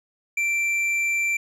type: tone with tanh clipping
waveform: triangle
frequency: 2349 Hz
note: D7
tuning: in tune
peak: -22 dBFS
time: 0.37-1.37 s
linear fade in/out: 5 ms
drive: 11 dB
effects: none